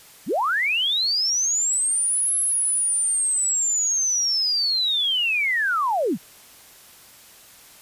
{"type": "linear two-way sweep", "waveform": "sine", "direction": "up then down", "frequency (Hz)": [130, 11000, 130], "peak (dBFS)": -19, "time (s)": [0.26, 6.18], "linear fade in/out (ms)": 50, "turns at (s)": 2.35, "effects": ["white hiss -48 dBFS RMS until 7.81 s", "resampled to 32000 Hz"]}